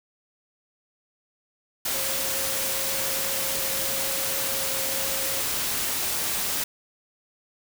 sine tone in noise, 539 Hz, C#5, 49 cents flat, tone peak -36 dBFS, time 1.94-5.41 s, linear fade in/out 5 ms, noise white, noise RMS -27 dBFS, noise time 1.85-6.64 s, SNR -12 dB, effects none

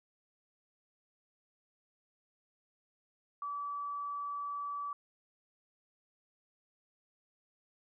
sine tone, 1151 Hz, D6, 35 cents flat, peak -36 dBFS, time 3.42-4.93 s, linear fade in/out 2 ms, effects none

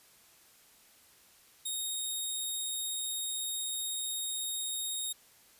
10% pulse tone, 3729 Hz, A#7, in tune, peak -25 dBFS, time 1.65-5.13 s, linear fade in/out 10 ms, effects white hiss -61 dBFS RMS until 5.59 s + resampled to 32000 Hz

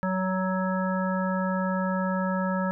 harmonic tone with a mistuned harmonic, 187.1 Hz, F#3, 20 cents sharp, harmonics 1 / 3 / 5 / 7 / 9, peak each -26 / -31 / -33 / -34 / -36 dBFS, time 0.03-2.71 s, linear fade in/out 0 ms, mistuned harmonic 9, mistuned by -18 cents, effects none

